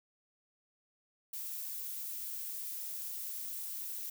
violet noise, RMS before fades -41 dBFS, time 1.33-4.1 s, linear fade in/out 5 ms, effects none

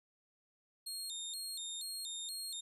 25% pulse tone with vibrato, 3951 Hz, B7, in tune, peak -36 dBFS, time 0.86-2.61 s, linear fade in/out 10 ms, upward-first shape square, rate 2.1 Hz, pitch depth 130 cents each way, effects none

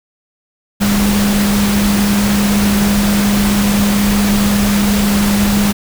sine tone in noise, 203.6 Hz, G#3, 34 cents flat, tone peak -11 dBFS, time 0.8-5.73 s, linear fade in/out 20 ms, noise pink, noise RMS -18 dBFS, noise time 0.8-5.73 s, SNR +4 dB, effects none

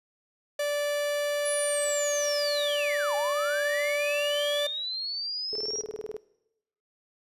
45% pulse tone, 583 Hz, D5, 13 cents flat, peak -26 dBFS, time 0.59-4.67 s, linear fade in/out 5 ms
sine linear two-way sweep, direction down then up, 10270 to 798 to 5740 Hz, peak -30 dBFS, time 1.45-5.82 s, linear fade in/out 10 ms, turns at 3.15 s
sine tone bursts, 429.5 Hz, A4, 42 cents flat, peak -32 dBFS, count 13, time 5.53-6.166 s, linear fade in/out 0 ms, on 24 ms, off 27 ms
effects noise-tail reverb RT60 0.9 s tail -20 dB re dry + resampled to 32000 Hz

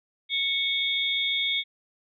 sine tone cluster, 2213 / 3353 / 3633 Hz, C#7 / G#7 / A#7, -3 / +16 / -45 cents, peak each -28 dBFS, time 0.29-1.64 s, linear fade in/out 50 ms, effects none

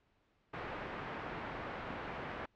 white low-pass noise, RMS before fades -43 dBFS, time 0.53-2.46 s, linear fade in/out 10 ms, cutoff 1500 Hz, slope 12 dB/octave, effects pink hiss -74 dBFS RMS until 2.55 s + low-pass 3000 Hz 12 dB/octave

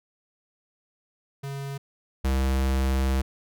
square tone pair in turn, 138.59 / 66.22 Hz, C#3 / C2, 0 / +21 cents, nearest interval octave + minor second, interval 1279 cents, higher first, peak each -32 / -22 dBFS, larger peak second, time 1.43-1.78 / 2.24-3.22 s, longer second, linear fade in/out 10 ms, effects none

